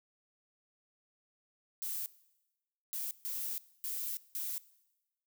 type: noise bursts at uneven times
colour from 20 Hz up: violet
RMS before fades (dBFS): -38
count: 5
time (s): 1.82-2.06 / 2.93-3.11 / 3.25-3.58 / 3.84-4.17 / 4.35-4.58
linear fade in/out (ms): 0
effects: noise-tail reverb RT60 1.0 s tail -20 dB re dry